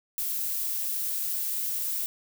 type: noise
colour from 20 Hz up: violet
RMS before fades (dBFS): -30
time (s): 0.18-2.06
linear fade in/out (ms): 0
effects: none